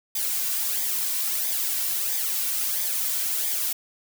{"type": "noise with flanger", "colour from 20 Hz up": "blue", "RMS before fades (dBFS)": -26, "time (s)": [0.15, 3.73], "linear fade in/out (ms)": 5, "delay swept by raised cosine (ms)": [0.71, 2.41], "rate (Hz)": 1.5, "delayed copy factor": -0.6, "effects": []}